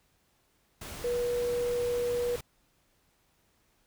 sine tone in noise, 483.7 Hz, B4, 36 cents flat, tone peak -27 dBFS, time 1.04-2.36 s, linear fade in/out 5 ms, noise pink, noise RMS -42 dBFS, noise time 0.81-2.41 s, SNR +12 dB, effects pink hiss -70 dBFS RMS until 3.86 s

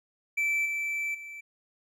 triangle tone with level steps, 2325 Hz, D7, 18 cents flat, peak -23 / -27 / -38 dBFS, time 0.37-1.41 s, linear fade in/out 10 ms, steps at 0.65 / 1.14 s, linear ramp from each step 10 ms, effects none

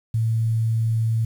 sine tone with quantisation, 112.8 Hz, A2, 44 cents sharp, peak -18 dBFS, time 0.14-1.25 s, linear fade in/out 5 ms, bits 8, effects none

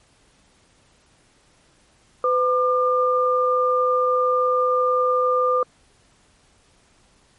sine tone pair together, 504.5 / 1200 Hz, B4 / D6, +37 / +37 cents, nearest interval octave + minor third, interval 1500 cents, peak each -19 dBFS, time 2.24-5.63 s, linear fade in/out 2 ms, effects pink hiss -58 dBFS RMS until 7.38 s + MP3 48 kbps

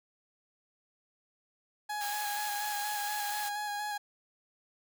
30% pulse tone with vibrato, 830.6 Hz, G#5, in tune, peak -31 dBFS, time 1.89-3.98 s, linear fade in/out 10 ms, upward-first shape square, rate 4.2 Hz, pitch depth 17 cents each way
white high-pass noise, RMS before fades -40 dBFS, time 2-3.5 s, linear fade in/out 20 ms, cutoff 660 Hz, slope 24 dB/octave
effects none

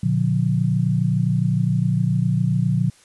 sine tone cluster, 118.9 / 146.2 / 178.5 Hz, A#2 / D3 / F3, +35 / -7 / +38 cents, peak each -21 dBFS, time 0.03-2.9 s, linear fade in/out 5 ms, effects white hiss -53 dBFS RMS until 3.04 s + resampled to 24000 Hz

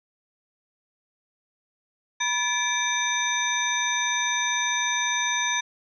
sine tone cluster, 973 / 1727 / 2330 / 3658 / 6060 Hz, B5 / A6 / D7 / A#7 / F#8, -26 / -33 / -14 / -33 / +40 cents, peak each -29 dBFS, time 2.2-5.61 s, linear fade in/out 10 ms, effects none

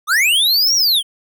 square linear two-way sweep, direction up then down, 1150 to 5790 to 3030 Hz, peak -12 dBFS, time 0.07-1.03 s, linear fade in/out 50 ms, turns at 0.75 s, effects none

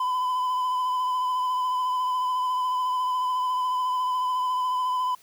triangle tone with vibrato, 1008 Hz, B5, 35 cents sharp, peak -21 dBFS, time 0-5.15 s, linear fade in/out 5 ms, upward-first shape sine, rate 14 Hz, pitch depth 22 cents each way, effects white hiss -56 dBFS RMS until 5.22 s

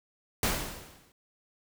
pink noise with exponential decay, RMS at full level -25 dBFS, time 0.43-1.12 s, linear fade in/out 2 ms, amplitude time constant 150 ms, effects none

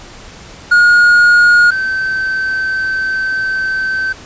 triangle tone pair in turn, 1436 / 1542.3 Hz, F6 / G6, +48 / -29 cents, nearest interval minor second, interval 123 cents, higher second, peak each -3 / -12 dBFS, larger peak first, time 0.71-1.71 / 1.71-4.13 s, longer second, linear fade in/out 10 ms, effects pink hiss -35 dBFS RMS until 4.25 s + resampled to 16000 Hz

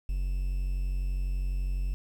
triangle tone with quantisation, 46 Hz, F#1, 9 cents flat, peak -25 dBFS, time 0.09-1.94 s, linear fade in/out 0 ms, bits 9, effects none

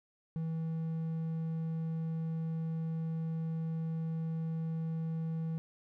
triangle tone, 162.1 Hz, E3, 29 cents flat, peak -31 dBFS, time 0.36-5.58 s, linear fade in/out 0 ms, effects none

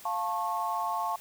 sine chord, F augmented, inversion none, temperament equal with one note detuned, 698.5 / 880 / 1092.2 Hz, F5 / A5 / C#6, 0 / 0 / -26 cents, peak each -34 / -32 / -32 dBFS, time 0.05-1.16 s, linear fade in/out 5 ms, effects white hiss -50 dBFS RMS until 1.2 s

